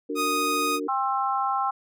sine chord, D augmented, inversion none, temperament just, 293.7 / 367.1 / 458.9 Hz, D4 / F#4 / A#4, 0 / -14 / -27 cents, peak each -30 / -34 / -31 dBFS, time 0.09-0.88 s, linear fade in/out 10 ms
sawtooth tone, 1244.5 Hz, D#6, in tune, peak -20 dBFS, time 0.15-0.8 s, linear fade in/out 50 ms
harmonic tone, 265.6 Hz, C4, 26 cents sharp, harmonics 3 / 4 / 5, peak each -26 / -27 / -28 dBFS, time 0.88-1.71 s, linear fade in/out 10 ms
effects none

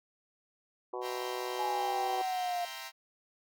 harmonic tone, 124.1 Hz, B2, 9 cents sharp, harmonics 3 / 4 / 5 / 6 / 7 / 8 / 9, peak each -39 / -41 / -47 / -44 / -46 / -43 / -48 dBFS, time 0.93-2.22 s, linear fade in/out 5 ms
10% pulse chord, C dominant seventh, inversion first, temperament equal, 659.3 / 784 / 932.3 / 1046.5 Hz, E5 / G5 / Bb5 / C6, 0 / 0 / 0 / 0 cents, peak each -40 / -38 / -37 / -38 dBFS, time 1.01-2.92 s, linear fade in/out 50 ms
sine exponential sweep, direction down, 846 to 698.5 Hz, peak -31 dBFS, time 1.59-2.65 s, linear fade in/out 2 ms
effects none

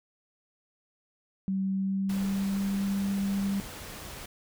sine tone with pitch glide, 192.1 to 197.39 Hz, G3 to G3, -35 to +12 cents, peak -26 dBFS, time 1.48-3.6 s, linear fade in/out 0 ms, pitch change +47 cents, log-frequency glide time 1.64-2.69 s
pink noise, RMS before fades -42 dBFS, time 2.09-4.26 s, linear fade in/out 5 ms
effects none

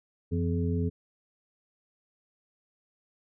harmonic tone with a mistuned harmonic, 85 Hz, F2, 46 cents flat, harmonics 1 / 2 / 3 / 5, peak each -28 / -31 / -33 / -35 dBFS, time 0.31-0.9 s, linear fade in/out 20 ms, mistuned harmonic 1, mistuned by +110 cents, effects none

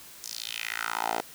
10% pulse tone with high-pass filter sweep, 56.3 Hz, A1, 40 cents sharp, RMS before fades -33 dBFS, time 0.24-1.21 s, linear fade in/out 0 ms, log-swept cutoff 6100 to 560 Hz, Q 2.9, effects white hiss -48 dBFS RMS until 1.34 s

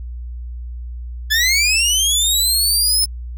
20% pulse linear sweep, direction up, 1693 to 5280 Hz, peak -8 dBFS, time 1.3-3.06 s, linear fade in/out 20 ms, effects added 60 Hz sine -26 dBFS peak until 3.37 s

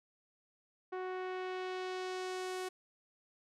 sawtooth tone with low-pass filter sweep, 370 Hz, F#4, in tune, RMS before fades -40 dBFS, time 0.92-2.69 s, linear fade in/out 10 ms, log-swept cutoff 1500 to 11000 Hz, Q 0.92, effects none

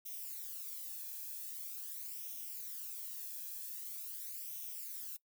violet noise with flanger, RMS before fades -45 dBFS, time 0.05-5.17 s, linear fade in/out 10 ms, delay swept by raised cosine 0.33 to 1.22 ms, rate 0.44 Hz, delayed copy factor +0.65, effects noise-tail reverb RT60 0.1 s tail -20 dB re dry

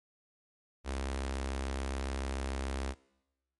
sawtooth tone with notch filter, 67 Hz, C2, 42 cents sharp, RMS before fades -36 dBFS, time 0.84-2.95 s, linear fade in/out 50 ms, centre 130 Hz, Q 0.73, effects noise-tail reverb RT60 1.0 s tail -23 dB re dry + MP3 48 kbps

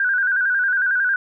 sine tone with vibrato, 1539 Hz, G6, 32 cents flat, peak -16 dBFS, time 0-1.16 s, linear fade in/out 2 ms, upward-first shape square, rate 11 Hz, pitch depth 63 cents each way, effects none

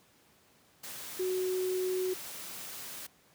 sine tone in noise, 370 Hz, F#4, in tune, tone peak -29 dBFS, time 1.19-2.14 s, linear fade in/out 10 ms, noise white, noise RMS -43 dBFS, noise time 0.83-3.07 s, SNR +11 dB, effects pink hiss -64 dBFS RMS until 3.34 s + high-pass 100 Hz 12 dB/octave

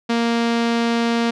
sawtooth tone with low-pass filter, 233.1 Hz, A#3, in tune, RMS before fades -19 dBFS, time 0.09-1.31 s, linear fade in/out 10 ms, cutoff 4600 Hz, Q 1.1, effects none

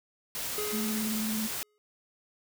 white noise, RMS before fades -35 dBFS, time 0.35-1.63 s, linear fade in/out 0 ms
square tone with exponential decay, 419.8 Hz, G#4, 19 cents sharp, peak -32 dBFS, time 0.58-1.78 s, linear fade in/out 0 ms, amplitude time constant 260 ms
sine tone with vibrato, 217.7 Hz, A3, 18 cents flat, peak -30 dBFS, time 0.72-1.48 s, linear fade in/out 20 ms, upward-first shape triangle, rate 18 Hz, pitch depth 38 cents each way
effects none

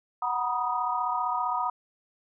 sine chord, B major seventh, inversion second, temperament equal with one note detuned, 740 / 952.5 / 987.8 / 1244.5 Hz, F#5 / A#5 / B5 / D#6, 0 / +37 / 0 / 0 cents, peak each -32 / -30 / -33 / -30 dBFS, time 0.22-1.7 s, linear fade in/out 5 ms, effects none

